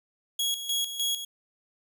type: tone with tremolo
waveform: sawtooth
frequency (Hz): 3322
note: G#7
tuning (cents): 0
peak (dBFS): -22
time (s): 0.39-1.25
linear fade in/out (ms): 5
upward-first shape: square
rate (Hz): 3.3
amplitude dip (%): 65
effects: none